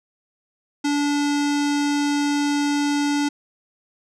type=tone with low-pass filter; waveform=square; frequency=289.2 Hz; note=D4; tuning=27 cents flat; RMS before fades=-21 dBFS; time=0.84-3.29 s; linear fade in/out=10 ms; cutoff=6800 Hz; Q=1.6; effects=none